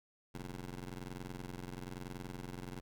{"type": "ring-modulated tone", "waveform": "15% pulse", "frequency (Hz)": 90.3, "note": "F#2", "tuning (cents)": -42, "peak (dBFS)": -34, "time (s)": [0.34, 2.81], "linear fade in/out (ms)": 10, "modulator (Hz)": 55.7, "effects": []}